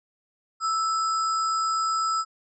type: tone with sample-and-hold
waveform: sine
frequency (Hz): 1316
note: E6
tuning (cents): -3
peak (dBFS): -22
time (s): 0.6-2.25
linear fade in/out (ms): 50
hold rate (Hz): 6300
effects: resampled to 22050 Hz